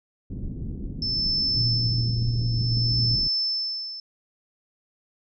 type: low-pass noise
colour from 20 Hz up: pink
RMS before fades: -32 dBFS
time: 0.3-3.28 s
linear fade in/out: 5 ms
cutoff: 290 Hz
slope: 24 dB/octave
type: tone with tremolo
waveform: sine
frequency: 5280 Hz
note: E8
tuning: 2 cents sharp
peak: -21 dBFS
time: 1.02-4 s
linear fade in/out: 2 ms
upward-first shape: sine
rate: 0.57 Hz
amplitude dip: 80%
type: tone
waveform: sine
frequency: 117.1 Hz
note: A#2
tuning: 8 cents sharp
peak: -22 dBFS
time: 1.56-3.16 s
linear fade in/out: 10 ms
effects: none